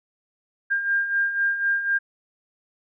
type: beating tone pair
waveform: sine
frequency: 1600 / 1604 Hz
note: G6 / G6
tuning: +35 / +39 cents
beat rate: 4 Hz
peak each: -28 / -21 dBFS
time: 0.7-1.99 s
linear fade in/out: 20 ms
effects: none